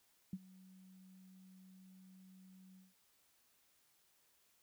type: tone with ADSR envelope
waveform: sine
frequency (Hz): 187.5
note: F#3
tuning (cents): +23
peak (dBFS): -37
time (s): 0.33-2.94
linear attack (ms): 3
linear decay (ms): 42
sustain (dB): -21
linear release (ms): 170
effects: white hiss -74 dBFS RMS until 4.62 s